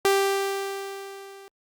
sawtooth tone with level ramp, 392.9 Hz, G4, 4 cents sharp, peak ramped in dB -13 to -40 dBFS, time 0.05-1.48 s, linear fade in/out 0 ms, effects Opus 48 kbps

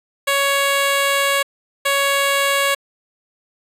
10% pulse tone bursts at uneven times, 557 Hz, C#5, 8 cents sharp, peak -7 dBFS, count 2, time 0.27-1.43 / 1.85-2.75 s, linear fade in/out 10 ms, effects resampled to 32000 Hz

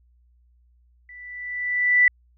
sine tone with level ramp, 1975.5 Hz, B6, in tune, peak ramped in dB -41 to -11 dBFS, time 1.09-2.08 s, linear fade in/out 2 ms, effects added 60 Hz sine -56 dBFS peak until 2.37 s

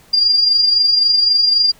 sine tone with amplitude modulation, 4798 Hz, D8, 36 cents sharp, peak -8 dBFS, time 0.13-1.72 s, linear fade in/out 10 ms, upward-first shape sine, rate 23.8 Hz, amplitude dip 45%, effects pink hiss -48 dBFS RMS until 1.79 s

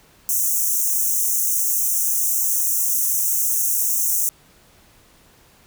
white high-pass noise, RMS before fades -20 dBFS, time 0.29-4.29 s, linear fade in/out 0 ms, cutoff 5800 Hz, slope 96 dB/octave, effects pink hiss -53 dBFS RMS until 5.66 s

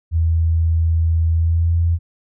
sine tone with pitch glide, 82 to 84.31 Hz, E2 to E2, -9 to +40 cents, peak -13 dBFS, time 0.11-1.99 s, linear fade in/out 50 ms, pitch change +49 cents, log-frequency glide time 1.33-1.77 s, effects none

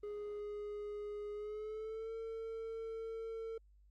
triangle tone with pitch glide, 415.3 to 450.3 Hz, G#4 to A4, 0 to +40 cents, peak -39 dBFS, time 0.03-3.58 s, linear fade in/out 5 ms, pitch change +140 cents, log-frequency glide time 1.33-2.12 s, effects added 50 Hz sine -62 dBFS peak until 3.9 s + Opus 24 kbps

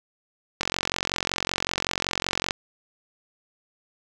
click train, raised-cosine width 0.2 ms, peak -6 dBFS, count 87, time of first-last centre 0.61-2.508 s, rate 45.3 Hz, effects none

